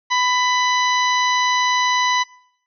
harmonic tone, 996 Hz, B5, 14 cents sharp, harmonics 1 / 2 / 3 / 4 / 5 / 6, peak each -18 / -21 / -27 / -26 / -34 / -29 dBFS, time 0.1-2.24 s, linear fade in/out 20 ms, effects noise-tail reverb RT60 0.7 s tail -23 dB re dry

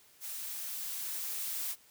blue noise with level ramp, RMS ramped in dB -41 to -36 dBFS, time 0.2-1.76 s, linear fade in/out 50 ms, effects white hiss -62 dBFS RMS until 1.9 s

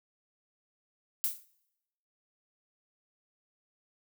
violet noise with exponential decay, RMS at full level -26 dBFS, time 1.24-1.45 s, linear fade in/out 0 ms, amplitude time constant 45 ms, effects noise-tail reverb RT60 0.9 s tail -23 dB re dry

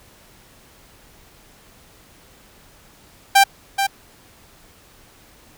sawtooth tone with echo, 788 Hz, G5, 9 cents sharp, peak -5 dBFS, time 3.35-3.44 s, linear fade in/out 10 ms, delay 430 ms, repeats 1, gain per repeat -8 dB, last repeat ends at 3.87 s, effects pink hiss -50 dBFS RMS until 5.57 s

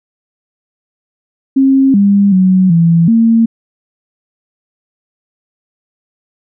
sine tone with pitch steps, 268.8 / 200.5 / 186.4 / 167.3 / 227.8 Hz, C4 / G3 / F#3 / E3 / A#3, +47 / +39 / +13 / +26 / -40 cents, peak -5 dBFS, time 1.56-3.46 s, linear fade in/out 10 ms, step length 380 ms, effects none

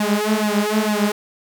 sawtooth tone with flanger, 211.2 Hz, G#3, 29 cents sharp, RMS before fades -19 dBFS, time 0-1.12 s, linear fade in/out 5 ms, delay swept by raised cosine 1.1 to 7.1 ms, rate 2.2 Hz, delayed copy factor +0.95, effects none

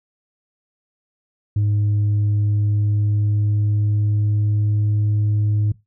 sine tone with pitch glide, 103.83 to 105.04 Hz, G#2 to G#2, 0 to +20 cents, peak -13 dBFS, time 1.56-5.72 s, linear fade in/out 5 ms, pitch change +20 cents, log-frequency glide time 2.38-4.96 s, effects noise-tail reverb RT60 0.2 s tail -20 dB re dry + tanh soft clip ceiling -14 dBFS

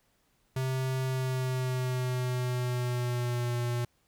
square tone with pitch glide, 130.81 to 120.65 Hz, C3 to B2, 0 to -40 cents, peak -29 dBFS, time 0.56-3.85 s, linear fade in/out 5 ms, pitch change -140 cents, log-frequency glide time 1.04-3.56 s, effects pink hiss -71 dBFS RMS until 4.07 s

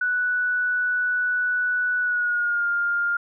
sine tone with pitch glide, 1480 to 1405.8 Hz, F#6 to F6, 0 to +11 cents, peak -20 dBFS, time 0.01-3.17 s, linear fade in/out 5 ms, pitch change -89 cents, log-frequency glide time 2-2.68 s, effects none

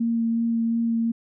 sine tone with vibrato, 230.1 Hz, A#3, 22 cents flat, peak -20 dBFS, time 0-1.12 s, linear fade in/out 10 ms, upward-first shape sine, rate 2.8 Hz, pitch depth 11 cents each way, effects none

